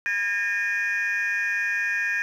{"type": "tone cluster", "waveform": "sine", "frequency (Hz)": [1627, 1822, 2449], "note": ["G#6", "A#6", "D#7"], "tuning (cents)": [-36, -40, -28], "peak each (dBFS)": [-25, -25, -27], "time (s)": [0.06, 2.22], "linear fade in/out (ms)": 0, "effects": ["tanh soft clip ceiling -18 dBFS", "9-bit"]}